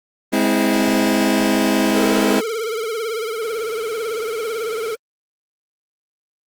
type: chord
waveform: sawtooth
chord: Ab augmented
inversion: none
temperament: just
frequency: 207.7 / 259.6 / 324.5 Hz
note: Ab3 / C4 / E4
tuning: 0 / -13 / -27 cents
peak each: -15 dBFS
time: 0.32-2.41 s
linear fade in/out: 20 ms
type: tone with vibrato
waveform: square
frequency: 447.8 Hz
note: A4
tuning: 30 cents sharp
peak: -22 dBFS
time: 1.94-4.96 s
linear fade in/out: 20 ms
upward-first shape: triangle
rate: 18 Hz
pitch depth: 110 cents each way
effects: Opus 24 kbps